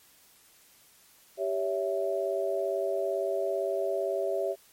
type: chord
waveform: sine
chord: C# diminished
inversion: second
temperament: equal with one note detuned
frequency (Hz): 392 / 561.5 / 659.3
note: G4 / C#5 / E5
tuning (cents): 0 / +22 / 0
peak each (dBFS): -31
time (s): 1.37-4.56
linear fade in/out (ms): 50
effects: white hiss -59 dBFS RMS until 4.72 s + MP3 64 kbps